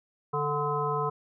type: harmonic tone with a mistuned harmonic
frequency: 146.83 Hz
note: D3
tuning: in tune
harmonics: 1 / 3 / 5 / 7 / 9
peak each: -33 / -31 / -36 / -30 / -34 dBFS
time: 0.33-1.1 s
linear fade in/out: 10 ms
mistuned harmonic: 9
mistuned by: -51 cents
effects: none